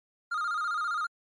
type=tone with vibrato; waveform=triangle; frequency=1318.5 Hz; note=E6; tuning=in tune; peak=-26 dBFS; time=0.31-1.07 s; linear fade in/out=10 ms; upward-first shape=square; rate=15 Hz; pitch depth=99 cents each way; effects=MP3 48 kbps